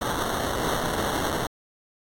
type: noise with sample-and-hold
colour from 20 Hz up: white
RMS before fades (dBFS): -27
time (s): 0.01-1.47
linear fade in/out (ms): 5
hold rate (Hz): 2450
effects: AAC 64 kbps